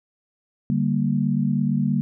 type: chord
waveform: sine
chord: G minor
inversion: second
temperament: equal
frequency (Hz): 146.83 / 196 / 233.1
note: D3 / G3 / Bb3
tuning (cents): 0 / 0 / 0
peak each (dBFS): -23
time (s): 0.7-2.01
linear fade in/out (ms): 0
effects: none